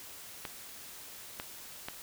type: clicks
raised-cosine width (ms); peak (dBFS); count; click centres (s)
0.3; -21; 3; 0.452 / 1.399 / 1.885
effects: white hiss -48 dBFS RMS until 2.02 s